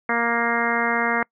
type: harmonic tone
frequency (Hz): 234.2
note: A#3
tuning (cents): +8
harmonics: 1 / 2 / 3 / 4 / 5 / 6 / 7 / 8 / 9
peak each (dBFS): -28 / -28 / -28 / -28 / -28 / -28 / -28 / -28 / -28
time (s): 0.09-1.23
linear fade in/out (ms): 2
effects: noise-tail reverb RT60 0.1 s tail -26 dB re dry